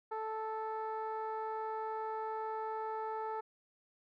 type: tone with low-pass filter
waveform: 15% pulse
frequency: 438.8 Hz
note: A4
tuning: 5 cents flat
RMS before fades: -39 dBFS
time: 0.11-3.41 s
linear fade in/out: 10 ms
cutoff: 1000 Hz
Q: 1.6
effects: none